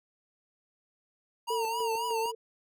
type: tone with vibrato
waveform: square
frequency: 932.3 Hz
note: A#5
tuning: in tune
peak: -31 dBFS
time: 1.47-2.32 s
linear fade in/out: 20 ms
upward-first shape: triangle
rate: 3.8 Hz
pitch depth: 99 cents each way
type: tone with tremolo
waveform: sine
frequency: 450 Hz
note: A4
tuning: 39 cents sharp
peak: -30 dBFS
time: 1.5-2.35 s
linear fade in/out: 5 ms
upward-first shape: square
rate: 3.3 Hz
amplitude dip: 60%
effects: none